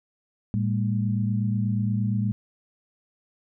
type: tone cluster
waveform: sine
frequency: 112.7 / 200.2 / 228.6 Hz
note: A2 / G3 / A#3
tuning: +42 / +37 / -34 cents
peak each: -24 / -26 / -32 dBFS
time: 0.54-2.32 s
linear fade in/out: 0 ms
effects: none